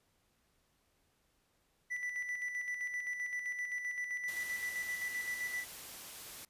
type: tone with tremolo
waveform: triangle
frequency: 1975.5 Hz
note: B6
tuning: in tune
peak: -33 dBFS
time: 1.9-5.65 s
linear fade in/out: 20 ms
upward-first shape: square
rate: 7.7 Hz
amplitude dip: 45%
type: noise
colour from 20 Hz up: white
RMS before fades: -48 dBFS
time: 4.28-6.45 s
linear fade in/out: 2 ms
effects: pink hiss -75 dBFS RMS until 6.49 s + resampled to 32000 Hz